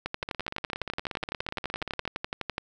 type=two click trains; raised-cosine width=0.3 ms; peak=-17 / -14 dBFS; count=32 / 31; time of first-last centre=0.23-2.054 / 0.06-2.581 s; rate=17 / 11.9 Hz; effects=none